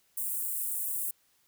white high-pass noise, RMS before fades -33 dBFS, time 0.17-1.11 s, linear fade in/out 5 ms, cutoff 8200 Hz, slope 48 dB/octave, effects white hiss -69 dBFS RMS until 1.47 s

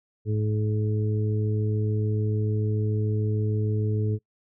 harmonic tone, 106.7 Hz, G#2, 47 cents sharp, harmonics 1 / 2 / 3 / 4, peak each -23 / -34 / -36 / -32 dBFS, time 0.25-4.19 s, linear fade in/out 50 ms, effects noise-tail reverb RT60 0.1 s tail -23 dB re dry

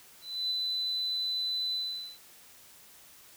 sine tone with ADSR envelope, 4006 Hz, B7, 24 cents sharp, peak -27 dBFS, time 0.21-2.19 s, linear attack 300 ms, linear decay 7 ms, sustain -2 dB, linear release 450 ms, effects white hiss -55 dBFS RMS until 3.36 s

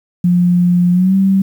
sine tone with pitch glide, 176.9 to 192.91 Hz, F3 to G3, +23 to -27 cents, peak -8 dBFS, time 0.24-1.42 s, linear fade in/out 5 ms, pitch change +150 cents, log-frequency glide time 0.92-1.15 s, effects 7-bit

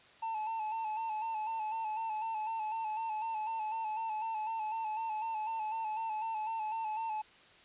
triangle tone with vibrato, 880 Hz, A5, in tune, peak -32 dBFS, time 0.22-7.22 s, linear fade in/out 10 ms, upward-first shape square, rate 4 Hz, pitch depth 41 cents each way, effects white hiss -59 dBFS RMS until 7.64 s + resampled to 8000 Hz

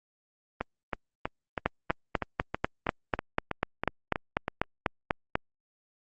two click trains, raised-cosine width 0.5 ms, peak -9 / -14 dBFS, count 16 / 13, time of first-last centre 1.66-5.355 / 0.61-4.481 s, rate 4.06 / 3.1 Hz, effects Opus 32 kbps

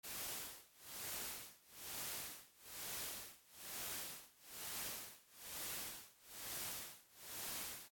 white noise with tremolo, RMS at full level -45 dBFS, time 0.03-7.89 s, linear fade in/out 20 ms, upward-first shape sine, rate 1.1 Hz, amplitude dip 95%, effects AAC 64 kbps

